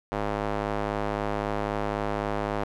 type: tone with band-pass filter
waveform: square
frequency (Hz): 51.91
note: G#1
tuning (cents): 0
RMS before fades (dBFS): -29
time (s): 0.12-2.64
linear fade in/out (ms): 0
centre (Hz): 750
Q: 0.93
effects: none